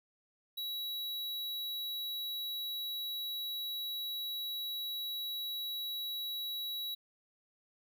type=tone; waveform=square; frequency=3900 Hz; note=B7; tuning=23 cents flat; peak=-37 dBFS; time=0.57-6.95 s; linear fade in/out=10 ms; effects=none